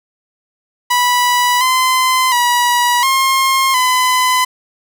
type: tone with pitch steps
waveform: sawtooth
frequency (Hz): 982 / 1029 / 969 / 1068 / 1011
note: B5 / C6 / B5 / C6 / B5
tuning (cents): -10 / -29 / -33 / +35 / +40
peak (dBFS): -7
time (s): 0.9-4.45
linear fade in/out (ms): 10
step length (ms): 710
effects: none